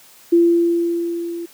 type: tone with level ramp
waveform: sine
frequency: 340.7 Hz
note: F4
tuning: 43 cents flat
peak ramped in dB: -8 to -25 dBFS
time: 0.32-1.46 s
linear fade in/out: 10 ms
effects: white hiss -47 dBFS RMS until 1.53 s + high-pass 150 Hz 12 dB/octave